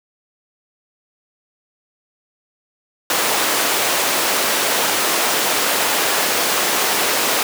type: high-pass noise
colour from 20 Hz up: pink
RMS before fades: -18 dBFS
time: 3.1-7.43 s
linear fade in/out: 2 ms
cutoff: 450 Hz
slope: 12 dB/octave
effects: none